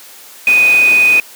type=tone in noise; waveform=sine; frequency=2489 Hz; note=D#7; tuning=in tune; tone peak=-6 dBFS; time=0.47-1.2 s; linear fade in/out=2 ms; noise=pink; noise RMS=-23 dBFS; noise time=0.47-1.2 s; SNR=+14 dB; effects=white hiss -37 dBFS RMS until 1.35 s + high-pass 300 Hz 12 dB/octave